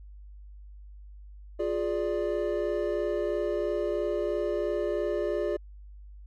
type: chord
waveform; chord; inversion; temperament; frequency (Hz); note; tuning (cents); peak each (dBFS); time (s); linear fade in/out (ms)
triangle; D diminished; first; equal with one note detuned; 352.3 / 415.3 / 587.3; F4 / Ab4 / D5; +15 / 0 / 0; -29; 1.59-5.57; 10
effects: added 50 Hz sine -44 dBFS peak until 6.26 s